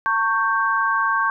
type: chord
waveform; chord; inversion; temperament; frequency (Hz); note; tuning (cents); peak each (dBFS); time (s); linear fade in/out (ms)
sine; G diminished; first; equal with one note detuned; 908.9 / 1108.7 / 1568; Bb5 / Db6 / G6; -44 / 0 / 0; -25 / -20 / -21; 0.06-1.3; 0
effects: none